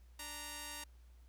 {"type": "tone pair together", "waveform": "5% pulse", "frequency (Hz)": [293.7, 932.4], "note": ["D4", "A#5"], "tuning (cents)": [0, 0], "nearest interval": "octave + minor sixth", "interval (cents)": 2000, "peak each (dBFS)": [-40, -33], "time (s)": [0.19, 0.84], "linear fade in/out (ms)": 5, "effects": ["added 60 Hz sine -57 dBFS peak until 1.28 s", "pink hiss -74 dBFS RMS until 1.28 s"]}